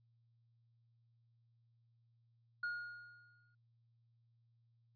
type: tone with exponential decay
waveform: triangle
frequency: 1432 Hz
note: F6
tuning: 43 cents sharp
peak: -34 dBFS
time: 2.63-3.55 s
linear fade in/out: 5 ms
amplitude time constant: 200 ms
effects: added 116 Hz sine -70 dBFS peak until 4.95 s + resampled to 11025 Hz